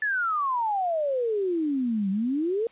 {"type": "exponential two-way sweep", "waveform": "sine", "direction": "down then up", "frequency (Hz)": [1760, 188.4, 473.9], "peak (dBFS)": -23, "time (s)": [0.02, 2.67], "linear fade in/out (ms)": 2, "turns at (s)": 2.1, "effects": ["white hiss -56 dBFS RMS until 2.71 s", "resampled to 8000 Hz"]}